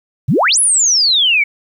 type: exponential two-way sweep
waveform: sine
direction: up then down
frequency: 108.1 to 10860 to 2189 Hz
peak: -9 dBFS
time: 0.28-1.44 s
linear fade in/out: 10 ms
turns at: 0.59 s
effects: 8-bit